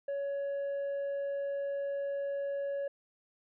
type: tone with tanh clipping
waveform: sine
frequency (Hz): 560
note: C#5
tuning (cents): +18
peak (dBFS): -33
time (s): 0.08-2.88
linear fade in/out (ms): 5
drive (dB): 3
effects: none